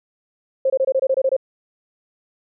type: tone bursts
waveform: sine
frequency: 531 Hz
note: C5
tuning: 25 cents sharp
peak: -14 dBFS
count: 10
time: 0.65-1.366 s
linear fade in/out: 5 ms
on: 50 ms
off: 24 ms
effects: none